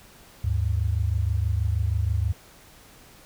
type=tone pair together; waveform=sine; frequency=75.9 / 102.18 Hz; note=D#2 / G#2; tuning=-42 / -28 cents; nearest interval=perfect fourth; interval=514 cents; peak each=-24 dBFS; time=0.44-2.33 s; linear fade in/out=5 ms; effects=pink hiss -51 dBFS RMS until 3.25 s